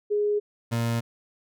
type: tone pair in turn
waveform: sine / 30% pulse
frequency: 415.3 / 116.54 Hz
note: G#4 / A#2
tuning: 0 / 0 cents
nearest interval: octave + minor seventh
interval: 2200 cents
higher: first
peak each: -21 dBFS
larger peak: neither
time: 0.1-0.4 / 0.71-1.01 s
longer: neither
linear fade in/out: 20 ms
effects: none